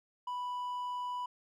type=tone with hard clipping; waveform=sine; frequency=987.8 Hz; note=B5; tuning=in tune; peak=-36 dBFS; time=0.27-1.26 s; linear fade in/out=5 ms; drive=3 dB; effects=none